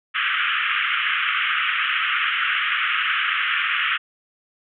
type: band-pass noise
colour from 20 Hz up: pink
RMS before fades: -22 dBFS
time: 0.14-3.98 s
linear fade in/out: 20 ms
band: 1200 to 3200 Hz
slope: 96 dB/octave
effects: none